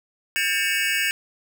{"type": "tone cluster", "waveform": "square", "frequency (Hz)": [1605, 1789, 2245, 2598, 2842], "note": ["G6", "A6", "C#7", "E7", "F7"], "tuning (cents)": [40, 28, 21, -26, 30], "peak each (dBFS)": -28, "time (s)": [0.36, 1.11], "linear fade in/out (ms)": 0, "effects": []}